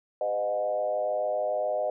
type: tone with frequency modulation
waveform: sine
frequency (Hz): 616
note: D#5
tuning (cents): -17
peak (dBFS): -25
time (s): 0.21-1.9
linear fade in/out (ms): 2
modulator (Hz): 107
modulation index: 0.98
effects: none